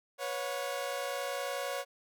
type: chord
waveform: sawtooth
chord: B suspended second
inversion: none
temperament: equal with one note detuned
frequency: 493.9 / 554.4 / 722.3 Hz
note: B4 / C#5 / F#5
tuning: 0 / 0 / -42 cents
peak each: -37 / -32 / -37 dBFS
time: 0.18-1.85 s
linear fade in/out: 50 ms
effects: none